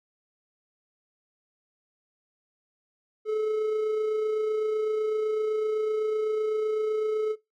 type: tone with amplitude modulation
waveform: triangle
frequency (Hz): 431.7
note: A4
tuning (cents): -33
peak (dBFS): -21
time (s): 3.25-7.36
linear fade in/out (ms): 50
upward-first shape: sine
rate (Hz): 27.9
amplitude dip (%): 30
effects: noise-tail reverb RT60 0.2 s tail -20 dB re dry